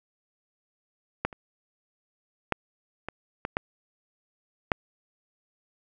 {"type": "clicks", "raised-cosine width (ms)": 0.5, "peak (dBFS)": [-10, -27, -8, -18, -15, -10, -6], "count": 7, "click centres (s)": [1.25, 1.328, 2.523, 3.086, 3.451, 3.569, 4.718], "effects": []}